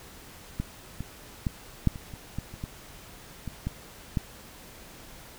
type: clicks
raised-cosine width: 5 ms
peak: -16 / -21 / -14 / -8 / -26 / -28 / -19 / -28 / -21 / -22 / -17 / -13 dBFS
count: 12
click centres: 0.6 / 1.006 / 1.468 / 1.873 / 1.958 / 2.138 / 2.386 / 2.54 / 2.639 / 3.477 / 3.67 / 4.172 s
effects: pink hiss -48 dBFS RMS until 5.38 s